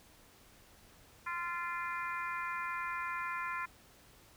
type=harmonic tone with a mistuned harmonic; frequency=345.3 Hz; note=F4; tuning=20 cents flat; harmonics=3 / 4 / 5 / 6 / 7; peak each=-39 / -41 / -43 / -45 / -46 dBFS; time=1.26-3.66 s; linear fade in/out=10 ms; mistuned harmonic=5; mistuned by=+19 cents; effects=pink hiss -61 dBFS RMS until 4.36 s